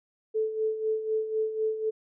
sine tone with tremolo, 437.3 Hz, A4, 11 cents flat, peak -23 dBFS, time 0.34-1.91 s, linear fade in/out 20 ms, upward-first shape sine, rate 4 Hz, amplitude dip 65%, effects none

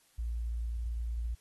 sine tone, 57.7 Hz, A#1, 17 cents flat, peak -32 dBFS, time 0.18-1.35 s, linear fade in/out 10 ms, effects white hiss -67 dBFS RMS until 1.4 s + AAC 32 kbps

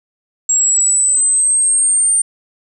sine linear sweep, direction up, 7580 to 8870 Hz, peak -10 dBFS, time 0.49-2.22 s, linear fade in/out 5 ms, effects none

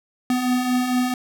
square beating tone pair, 246.7 / 251.1 Hz, B3 / B3, -2 / +29 cents, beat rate 4.4 Hz, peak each -28 / -20 dBFS, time 0.3-1.14 s, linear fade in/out 2 ms, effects none

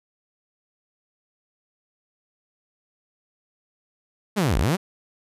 sawtooth linear two-way sweep, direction down then up, 223.7 to 38.89 to 205.5 Hz, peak -15 dBFS, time 4.36-4.77 s, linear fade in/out 20 ms, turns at 4.58 s, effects resampled to 32000 Hz

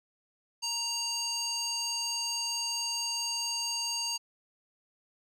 square tone with band-pass filter, 932.3 Hz, A#5, in tune, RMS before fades -33 dBFS, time 0.62-4.18 s, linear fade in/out 20 ms, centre 5500 Hz, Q 3.3, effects none

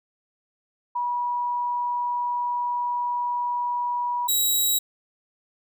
sine / 10% pulse tone pair in turn, 970 / 3862 Hz, B5 / B7, -31 / -39 cents, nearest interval 2 octaves, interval 2392 cents, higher second, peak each -23 / -12 dBFS, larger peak second, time 0.95-4.28 / 4.28-4.79 s, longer first, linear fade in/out 10 ms, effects none

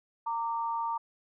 sine tone pair together, 920.6 / 1174.7 Hz, A#5 / D6, -22 / 0 cents, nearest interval major third, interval 422 cents, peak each -30 / -36 dBFS, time 0.26-0.98 s, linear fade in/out 10 ms, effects none

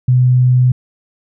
sine tone, 126 Hz, B2, 35 cents sharp, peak -7 dBFS, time 0.08-0.72 s, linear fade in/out 5 ms, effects none

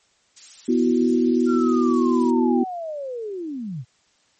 violet noise, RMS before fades -34 dBFS, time 0.36-2.31 s, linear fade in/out 10 ms
sine chord, B suspended fourth, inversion none, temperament equal, 246.9 / 329.6 / 370 Hz, B3 / E4 / F#4, 0 / 0 / 0 cents, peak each -18 / -22 / -22 dBFS, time 0.68-2.64 s, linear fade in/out 10 ms
sine linear sweep, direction down, 1396.9 to 110 Hz, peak -27 dBFS, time 1.46-3.85 s, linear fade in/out 50 ms
effects white hiss -62 dBFS RMS until 4.39 s + MP3 32 kbps

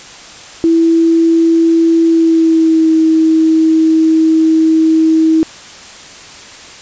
sine tone with pitch glide, 330.1 to 320 Hz, E4 to D#4, +2 to +49 cents, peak -6 dBFS, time 0.64-5.43 s, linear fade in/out 0 ms, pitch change -53 cents, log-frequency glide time 2.06-2.91 s, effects white hiss -33 dBFS RMS until 6.81 s + resampled to 16000 Hz

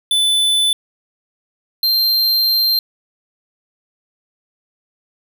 square tone pair in turn, 3500 / 4162 Hz, A7 / C8, -10 / -10 cents, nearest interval minor third, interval 300 cents, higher second, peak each -13 dBFS, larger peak neither, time 0.11-0.73 / 1.83-2.79 s, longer second, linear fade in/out 2 ms, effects none

